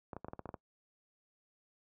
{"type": "clicks", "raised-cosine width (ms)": 1, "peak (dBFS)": -28, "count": 9, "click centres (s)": [0.132, 0.166, 0.246, 0.284, 0.334, 0.393, 0.457, 0.491, 0.542], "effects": ["noise-tail reverb RT60 0.1 s tail -22 dB re dry", "high-pass 60 Hz 12 dB/octave"]}